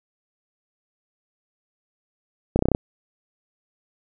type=clicks; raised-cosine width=2 ms; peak=-5 dBFS; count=7; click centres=2.56 / 2.591 / 2.624 / 2.656 / 2.686 / 2.717 / 2.749 s; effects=none